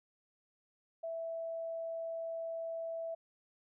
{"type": "tone", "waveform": "sine", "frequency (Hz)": 659.3, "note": "E5", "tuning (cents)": 0, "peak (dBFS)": -37, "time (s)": [1.03, 3.15], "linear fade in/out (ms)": 10, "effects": []}